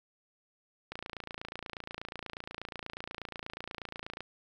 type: click train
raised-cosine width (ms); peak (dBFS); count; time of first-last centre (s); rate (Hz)
0.3; -23; 94; 0.92-4.206; 28.3
effects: 10-bit